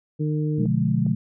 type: harmonic tone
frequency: 152 Hz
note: D#3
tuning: 40 cents flat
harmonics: 1 / 2 / 3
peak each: -22 / -28 / -32 dBFS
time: 0.19-0.67 s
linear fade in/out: 20 ms
type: chord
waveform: sine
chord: B diminished seventh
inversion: none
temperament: just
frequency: 123.47 / 148.16 / 177.8 / 213.4 Hz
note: B2 / D3 / F3 / Ab3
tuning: 0 / +16 / +31 / +47 cents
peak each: -24 dBFS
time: 0.58-1.15 s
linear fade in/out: 10 ms
type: clicks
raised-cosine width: 2 ms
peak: -25 dBFS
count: 2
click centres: 0.657 / 1.065 s
effects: none